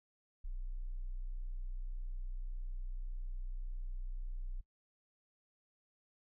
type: tone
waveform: sine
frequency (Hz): 30.87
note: B0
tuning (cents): 0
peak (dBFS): -38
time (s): 0.44-4.61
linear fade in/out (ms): 10
effects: noise-tail reverb RT60 0.1 s tail -19 dB re dry